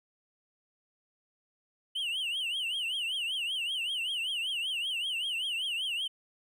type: tone with vibrato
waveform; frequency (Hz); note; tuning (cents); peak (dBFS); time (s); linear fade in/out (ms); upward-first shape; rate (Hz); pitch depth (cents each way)
triangle; 2955; F#7; -3; -29; 1.95-6.08; 10; triangle; 5.2; 200
effects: none